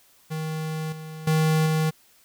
square tone with level steps, 157.4 Hz, D#3, 20 cents sharp, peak -28 / -36 / -19 / -21 dBFS, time 0.3-1.91 s, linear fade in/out 20 ms, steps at 0.92 / 1.27 / 1.66 s, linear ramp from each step 5 ms, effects white hiss -58 dBFS RMS until 2.24 s

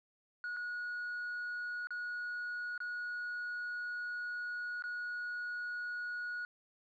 sine tone with dropouts, 1454 Hz, F#6, 31 cents flat, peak -35 dBFS, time 0.44-6.45 s, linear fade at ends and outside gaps 1 ms, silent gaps 0.565-0.569 / 1.871-1.906 / 2.778-2.803 / 4.823-4.839 s, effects tanh soft clip ceiling -36 dBFS

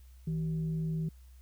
sine tone with frequency modulation, 160.4 Hz, E3, 47 cents flat, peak -30 dBFS, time 0.27-1.09 s, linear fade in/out 5 ms, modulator 223 Hz, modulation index 0.26, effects added 63 Hz sine -51 dBFS peak until 1.41 s + white hiss -68 dBFS RMS until 1.41 s

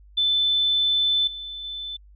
sine tone with level steps, 3520 Hz, A7, in tune, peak -18 / -32 / -30 dBFS, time 0.17-1.97 s, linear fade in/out 10 ms, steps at 1.27 / 1.64 s, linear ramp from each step 5 ms, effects added 50 Hz sine -47 dBFS peak until 2.15 s

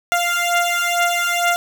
15% pulse beating tone pair, 696 / 698.2 Hz, F5 / F5, -6 / -1 cents, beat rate 2.2 Hz, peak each -13 dBFS, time 0.12-1.56 s, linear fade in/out 0 ms, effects none

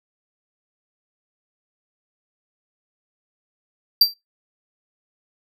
square tone with exponential decay, 4699 Hz, D8, in tune, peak -7 dBFS, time 4.01-4.14 s, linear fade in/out 5 ms, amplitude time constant 27 ms, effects noise-tail reverb RT60 0.2 s tail -20 dB re dry

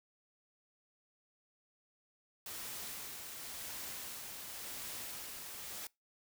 white noise with tremolo, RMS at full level -44 dBFS, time 2.46-5.87 s, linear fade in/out 2 ms, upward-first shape sine, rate 0.92 Hz, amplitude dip 30%, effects noise-tail reverb RT60 0.2 s tail -23 dB re dry

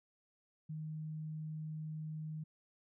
sine tone, 155.56 Hz, D#3, in tune, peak -40 dBFS, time 0.69-2.44 s, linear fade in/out 10 ms, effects none

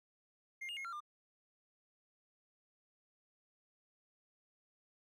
triangle tone with pitch steps, 2117 / 2839 / 2156 / 1371 / 1200 Hz, C7 / F7 / C#7 / F6 / D6, +20 / +28 / -49 / -32 / +37 cents, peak -40 dBFS, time 0.61-1.005 s, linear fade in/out 10 ms, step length 79 ms, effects none

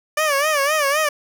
15% pulse tone with vibrato, 587.3 Hz, D5, in tune, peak -10 dBFS, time 0.17-1.09 s, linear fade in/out 5 ms, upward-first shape sine, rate 3.9 Hz, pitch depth 120 cents each way, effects none

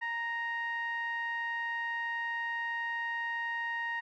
sawtooth tone with low-pass filter, 932.3 Hz, A#5, in tune, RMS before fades -35 dBFS, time 0.01-4.01 s, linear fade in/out 20 ms, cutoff 2000 Hz, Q 4.9, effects none

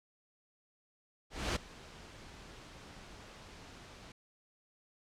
pink noise with ADSR envelope, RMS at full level -32 dBFS, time 1.3-4.12 s, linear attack 260 ms, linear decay 8 ms, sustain -20 dB, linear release 3 ms, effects low-pass 6000 Hz 12 dB/octave

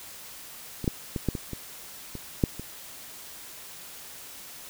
clicks, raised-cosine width 3 ms, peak -19 / -10 / -16 / -11 / -18 / -21 / -23 / -7 / -23 dBFS, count 9, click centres 0.843 / 0.878 / 1.162 / 1.287 / 1.352 / 1.533 / 2.153 / 2.438 / 2.596 s, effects white hiss -44 dBFS RMS until 4.69 s

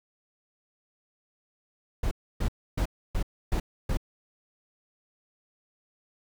brown noise bursts, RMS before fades -26 dBFS, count 6, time 2.03-3.972 s, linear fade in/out 5 ms, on 82 ms, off 290 ms, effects none

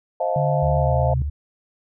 sine chord, F dominant seventh, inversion second, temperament just, 523.8 / 628.6 / 698.5 / 873.1 Hz, C5 / Eb5 / F5 / A5, +2 / +18 / 0 / -14 cents, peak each -25 / -24 / -24 / -29 dBFS, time 0.2-1.14 s, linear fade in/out 5 ms
sine tone with pitch glide, 144.7 to 129.66 Hz, D3 to C3, -25 to -15 cents, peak -20 dBFS, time 0.36-1.22 s, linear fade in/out 2 ms, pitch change -190 cents, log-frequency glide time 0.74-0.93 s
sine tone with vibrato, 73.7 Hz, D2, 7 cents sharp, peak -22 dBFS, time 0.62-1.3 s, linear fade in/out 10 ms, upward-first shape triangle, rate 7.6 Hz, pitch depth 52 cents each way
effects none

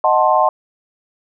sine chord, D# diminished seventh, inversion none, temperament equal with one note detuned, 622.3 / 740 / 880 / 1053.8 Hz, D#5 / F#5 / A5 / C6, 0 / 0 / 0 / +12 cents, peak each -16 dBFS, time 0.04-0.49 s, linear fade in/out 2 ms, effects none

